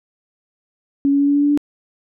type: tone with pitch steps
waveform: sine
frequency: 279.5 / 281.4 / 283.4 / 285.4 / 287.4 / 289.4 / 291.4 Hz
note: C#4 / C#4 / C#4 / D4 / D4 / D4 / D4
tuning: +14 / +26 / +38 / -49 / -37 / -25 / -13 cents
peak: -12 dBFS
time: 1.05-1.575 s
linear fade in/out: 0 ms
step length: 75 ms
effects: none